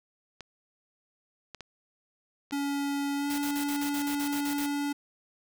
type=clicks; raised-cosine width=0.2 ms; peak=-24 dBFS; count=4; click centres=0.407 / 1.547 / 1.607 / 2.51 s
type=tone with pitch glide; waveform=square; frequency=282.4 to 286.8 Hz; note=C#4 to D4; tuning=+32 to -41 cents; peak=-29 dBFS; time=2.52-4.93 s; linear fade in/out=10 ms; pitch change=+27 cents; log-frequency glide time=3.16-3.3 s
type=noise bursts; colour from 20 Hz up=white; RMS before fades=-38 dBFS; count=11; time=3.3-4.662 s; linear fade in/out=2 ms; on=82 ms; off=46 ms
effects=none